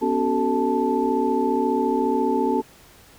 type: tone cluster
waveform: sine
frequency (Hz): 246.3 / 280.8 / 379.7 / 441.8 / 877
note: B3 / C#4 / F#4 / A4 / A5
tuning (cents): -5 / +22 / +45 / +7 / -6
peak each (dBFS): -25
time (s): 0.01-2.62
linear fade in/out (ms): 20
effects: pink hiss -50 dBFS RMS until 3.18 s